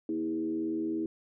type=tone with frequency modulation; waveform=sine; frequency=322.6 Hz; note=E4; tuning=37 cents flat; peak=-29 dBFS; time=0.09-1.06 s; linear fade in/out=2 ms; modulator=83.1 Hz; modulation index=0.72; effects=none